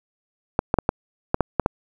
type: clicks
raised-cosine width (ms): 1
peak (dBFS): -3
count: 8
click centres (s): 0.591 / 0.741 / 0.787 / 0.891 / 1.344 / 1.407 / 1.597 / 1.661
effects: 7-bit